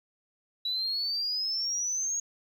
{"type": "exponential sweep", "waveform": "sine", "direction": "up", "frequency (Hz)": [3913, 6645], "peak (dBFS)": -27, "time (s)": [0.65, 2.2], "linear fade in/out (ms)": 5, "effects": ["tanh soft clip ceiling -23 dBFS", "11-bit"]}